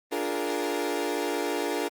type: chord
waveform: 30% pulse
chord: Bb dominant seventh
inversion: first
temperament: equal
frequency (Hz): 293.7 / 349.2 / 415.3 / 466.2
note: D4 / F4 / Ab4 / Bb4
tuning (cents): 0 / 0 / 0 / 0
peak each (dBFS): -30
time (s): 0.11-1.89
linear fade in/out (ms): 20
effects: Opus 32 kbps